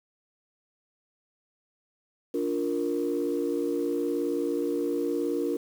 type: chord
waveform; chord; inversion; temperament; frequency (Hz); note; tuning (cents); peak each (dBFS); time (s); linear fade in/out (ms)
sine; Bb major; first; equal with one note detuned; 290.1 / 349.2 / 466.2; D4 / F4 / Bb4; -21 / 0 / 0; -29 / -29 / -29; 2.34-5.57; 5
effects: tanh soft clip ceiling -18 dBFS + 8-bit